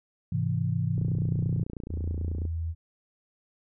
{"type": "chord", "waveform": "sine", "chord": "Ab augmented", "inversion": "none", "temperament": "equal", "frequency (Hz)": [103.83, 130.81, 164.81], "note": ["Ab2", "C3", "E3"], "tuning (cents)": [0, 0, 0], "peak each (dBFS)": -29, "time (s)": [0.32, 1.64], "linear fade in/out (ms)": 5}
{"type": "click train", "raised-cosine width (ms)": 3, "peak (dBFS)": -24, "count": 44, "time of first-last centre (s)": [0.98, 2.453], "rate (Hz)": 29.2}
{"type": "tone", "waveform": "sine", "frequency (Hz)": 82.2, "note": "E2", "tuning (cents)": -4, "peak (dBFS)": -28, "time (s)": [1.89, 2.75], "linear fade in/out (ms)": 50}
{"effects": []}